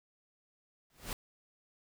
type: noise with exponential growth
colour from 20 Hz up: pink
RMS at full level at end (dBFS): -35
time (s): 0.9-1.13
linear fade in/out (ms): 1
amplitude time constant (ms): 49
effects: none